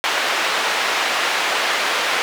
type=band-pass noise; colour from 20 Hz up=white; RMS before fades=-20 dBFS; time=0.04-2.22 s; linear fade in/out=0 ms; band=510 to 2700 Hz; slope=12 dB/octave; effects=none